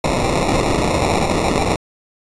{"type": "noise with sample-and-hold", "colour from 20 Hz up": "white", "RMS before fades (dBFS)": -17, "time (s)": [0.04, 1.76], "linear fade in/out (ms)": 2, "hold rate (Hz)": 1575, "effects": ["resampled to 22050 Hz"]}